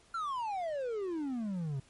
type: exponential sweep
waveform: triangle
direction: down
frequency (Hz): 1396.9 to 130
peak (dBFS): -31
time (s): 0.14-1.8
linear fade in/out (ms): 5
effects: pink hiss -63 dBFS RMS until 1.89 s + MP3 48 kbps